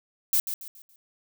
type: noise with echo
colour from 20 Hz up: violet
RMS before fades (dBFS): -22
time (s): 0.33-0.4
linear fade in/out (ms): 2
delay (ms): 140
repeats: 4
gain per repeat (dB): -9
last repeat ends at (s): 0.96
effects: none